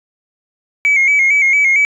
sine tone with vibrato, 2217 Hz, C#7, in tune, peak -7 dBFS, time 0.85-1.85 s, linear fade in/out 0 ms, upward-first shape square, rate 4.4 Hz, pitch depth 55 cents each way, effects tanh soft clip ceiling -6 dBFS

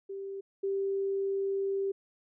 sine tone pair in turn, 392 / 392 Hz, G4 / G4, 0 / 0 cents, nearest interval unison, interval 0 cents, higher neither, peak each -36 / -28 dBFS, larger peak second, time 0.09-0.41 / 0.63-1.92 s, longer second, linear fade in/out 10 ms, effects none

